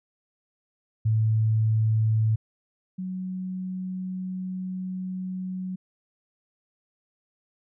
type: tone pair in turn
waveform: sine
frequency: 110 / 185.44 Hz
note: A2 / F#3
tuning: 0 / +4 cents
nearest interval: major sixth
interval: 904 cents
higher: second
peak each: -19 / -29 dBFS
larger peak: first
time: 1.05-2.36 / 2.98-5.76 s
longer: second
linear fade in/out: 10 ms
effects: none